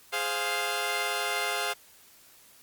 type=chord; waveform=10% pulse; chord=F minor; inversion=first; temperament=equal; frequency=415.3 / 523.3 / 698.5 Hz; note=Ab4 / C5 / F5; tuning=0 / 0 / 0 cents; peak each=-25 / -26 / -22 dBFS; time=0.12-1.74 s; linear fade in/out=20 ms; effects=white hiss -56 dBFS RMS until 2.62 s + Opus 48 kbps